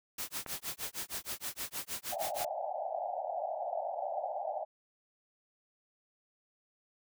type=noise with tremolo; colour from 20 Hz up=white; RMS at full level=-37 dBFS; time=0.18-2.45 s; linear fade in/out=5 ms; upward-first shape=sine; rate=6.4 Hz; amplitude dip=100%
type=click; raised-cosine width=0.5 ms; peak=-26 dBFS; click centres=0.463 s
type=band-pass noise; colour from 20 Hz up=pink; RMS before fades=-37 dBFS; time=2.11-4.65 s; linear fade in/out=20 ms; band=590 to 820 Hz; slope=96 dB/octave
effects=none